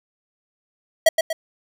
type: tone with echo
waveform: square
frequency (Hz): 647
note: E5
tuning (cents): -32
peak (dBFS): -10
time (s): 1.06-1.09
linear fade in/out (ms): 5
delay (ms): 120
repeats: 2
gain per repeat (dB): -6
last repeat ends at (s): 1.33
effects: none